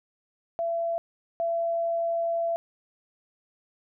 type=tone pair in turn; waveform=sine; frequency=673 / 673 Hz; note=E5 / E5; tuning=+36 / +36 cents; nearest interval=unison; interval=0 cents; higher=neither; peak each=-25 / -24 dBFS; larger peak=second; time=0.59-0.98 / 1.4-2.56 s; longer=second; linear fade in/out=0 ms; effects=none